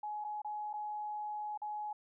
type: tone with dropouts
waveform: sine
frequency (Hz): 842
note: G#5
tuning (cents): +24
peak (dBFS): -37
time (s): 0.03-1.93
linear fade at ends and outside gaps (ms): 5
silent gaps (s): 0.242-0.246 / 0.419-0.446 / 0.731-0.737 / 1.576-1.617
effects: none